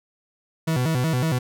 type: tone with vibrato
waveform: 40% pulse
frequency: 142.2 Hz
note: C#3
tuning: 45 cents sharp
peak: -19 dBFS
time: 0.67-1.39 s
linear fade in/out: 10 ms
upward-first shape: square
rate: 5.4 Hz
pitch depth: 220 cents each way
effects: none